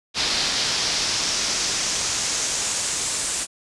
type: noise with band-pass filter sweep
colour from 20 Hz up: brown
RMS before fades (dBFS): -24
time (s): 0.14-3.47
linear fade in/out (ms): 50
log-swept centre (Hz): 4600 to 8000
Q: 2.2
effects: resampled to 24000 Hz